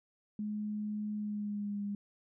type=tone with pitch glide; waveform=sine; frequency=210.5 to 203 Hz; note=G#3 to G#3; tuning=+24 to -39 cents; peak=-34 dBFS; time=0.39-1.95 s; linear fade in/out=2 ms; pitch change=-63 cents; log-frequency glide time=1.15-1.83 s; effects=none